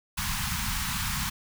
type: band-stop noise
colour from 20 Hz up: pink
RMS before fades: -30 dBFS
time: 0.17-1.3 s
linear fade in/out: 10 ms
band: 220 to 880 Hz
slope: 48 dB/octave
effects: none